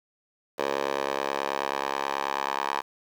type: tone with high-pass filter sweep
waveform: 10% pulse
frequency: 69.3 Hz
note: C#2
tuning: in tune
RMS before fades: -29 dBFS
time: 0.58-2.82 s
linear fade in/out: 20 ms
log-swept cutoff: 560 to 850 Hz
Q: 2.7
effects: low-pass 5000 Hz 12 dB/octave + 8-bit